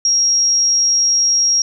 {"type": "tone", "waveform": "sine", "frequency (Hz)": 5610, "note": "F8", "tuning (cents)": 7, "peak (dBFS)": -11, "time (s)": [0.05, 1.62], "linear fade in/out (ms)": 2, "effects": []}